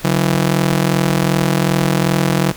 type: ring-modulated tone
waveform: sawtooth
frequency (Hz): 164.81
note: E3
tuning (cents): 0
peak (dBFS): -6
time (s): 0.04-2.52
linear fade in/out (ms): 10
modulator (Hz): 21.3
effects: pink hiss -35 dBFS RMS until 2.56 s